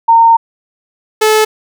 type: tone pair in turn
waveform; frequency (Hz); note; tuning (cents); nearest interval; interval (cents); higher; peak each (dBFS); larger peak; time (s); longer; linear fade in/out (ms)
sine / sawtooth; 917 / 432.8; A#5 / A4; -29 / -29; octave + minor second; 1300; first; -3; neither; 0.08-0.37 / 1.21-1.45; first; 10
effects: none

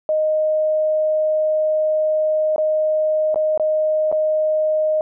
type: tone with dropouts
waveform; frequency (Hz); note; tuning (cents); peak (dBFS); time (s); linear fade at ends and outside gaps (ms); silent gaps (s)
sine; 620; D#5; -6; -15; 0.09-5.01; 1; 2.561-2.581 / 3.344-3.358 / 3.576-3.597 / 4.116-4.125
effects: none

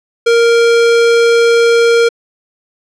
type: tone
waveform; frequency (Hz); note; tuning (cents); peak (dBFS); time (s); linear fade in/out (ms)
square; 466.2; A#4; 0; -7; 0.26-2.09; 10
effects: low-pass 6000 Hz 12 dB/octave

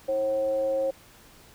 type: tone with frequency modulation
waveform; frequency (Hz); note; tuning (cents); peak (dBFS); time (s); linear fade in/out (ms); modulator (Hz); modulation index
sine; 539; C#5; -49; -23; 0.08-0.91; 10; 218; 0.32
effects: pink hiss -53 dBFS RMS until 1.54 s

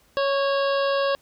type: harmonic tone with a mistuned harmonic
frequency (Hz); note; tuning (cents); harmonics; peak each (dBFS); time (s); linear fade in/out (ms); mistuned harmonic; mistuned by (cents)
554.4; C#5; 0; 1 / 2 / 3 / 5 / 6 / 7 / 8 / 9; -21 / -27 / -31 / -35 / -37 / -38 / -39 / -40; 0.17-1.15; 0; 3; -24
effects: pink hiss -60 dBFS RMS until 1.21 s

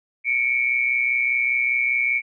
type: tone pair together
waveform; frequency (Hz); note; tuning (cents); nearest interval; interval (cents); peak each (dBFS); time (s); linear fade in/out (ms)
sine; 2208 / 2333; C#7 / D7; -7 / -12; minor second; 95; -21; 0.24-2.22; 50
effects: none

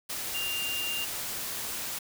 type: tone in noise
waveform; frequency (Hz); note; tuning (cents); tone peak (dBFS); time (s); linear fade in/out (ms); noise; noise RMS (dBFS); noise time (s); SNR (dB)
sine; 2794; F7; 0; -31; 0.34-1.05; 10; white; -35; 0.09-1.99; +1
effects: none

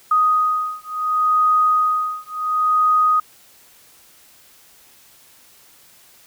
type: beating tone pair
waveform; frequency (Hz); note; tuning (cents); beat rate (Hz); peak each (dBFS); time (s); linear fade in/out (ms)
sine; 1247 / 1247.7; D#6 / D#6; +3 / +4; 0.7; -18; 0.11-3.2; 5
effects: white hiss -50 dBFS RMS until 6.26 s

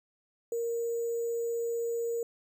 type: tone with sample-and-hold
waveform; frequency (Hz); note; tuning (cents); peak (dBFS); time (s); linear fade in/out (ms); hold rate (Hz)
sine; 465.6; A#4; -2; -29; 0.52-2.23; 2; 7350
effects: none

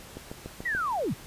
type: click train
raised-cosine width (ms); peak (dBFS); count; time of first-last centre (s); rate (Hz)
2; -24; 5; 0.17-0.75; 6.9
type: linear sweep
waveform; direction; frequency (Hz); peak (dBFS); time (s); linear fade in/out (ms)
sine; down; 1997 to 86; -26; 0.65-1.14; 10
effects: pink hiss -47 dBFS RMS until 1.26 s + resampled to 32000 Hz

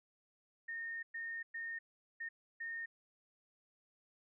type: tone bursts at uneven times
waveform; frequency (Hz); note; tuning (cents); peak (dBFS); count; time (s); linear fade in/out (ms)
sine; 1835; A#6; -28; -40; 5; 0.68-1.03 / 1.14-1.43 / 1.54-1.79 / 2.2-2.29 / 2.6-2.86; 10
effects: none

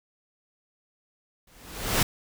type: noise with exponential growth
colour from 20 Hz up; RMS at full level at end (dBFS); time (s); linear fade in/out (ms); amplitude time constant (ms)
pink; -19; 1.47-2.03; 5; 120
effects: none

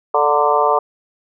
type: harmonic tone with a mistuned harmonic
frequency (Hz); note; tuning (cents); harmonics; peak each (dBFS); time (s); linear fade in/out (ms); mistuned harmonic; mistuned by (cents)
146.83; D3; 0; 3 / 4 / 5 / 6 / 7 / 8; -19 / -19 / -19 / -19 / -19 / -19; 0.14-0.79; 5; 6; +49
effects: none

